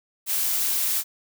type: noise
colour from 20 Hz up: blue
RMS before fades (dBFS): -24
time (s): 0.26-1.04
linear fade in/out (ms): 50
effects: none